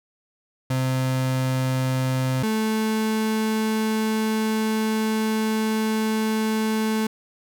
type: tone pair in turn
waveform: 35% pulse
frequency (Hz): 130 / 218.6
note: C3 / A3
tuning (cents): -11 / -11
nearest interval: major sixth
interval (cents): 900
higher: second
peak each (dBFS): -19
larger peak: neither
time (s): 0.7-2.43 / 2.43-7.07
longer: second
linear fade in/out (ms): 5
effects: none